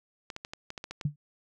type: clicks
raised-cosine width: 0.2 ms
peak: -21 dBFS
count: 9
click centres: 0.302 / 0.364 / 0.449 / 0.535 / 0.704 / 0.778 / 0.841 / 0.91 / 1.012 s
type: tone with exponential decay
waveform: sine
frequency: 146.83 Hz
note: D3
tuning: in tune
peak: -21 dBFS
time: 1.05-1.16 s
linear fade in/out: 5 ms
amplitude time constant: 22 ms
effects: none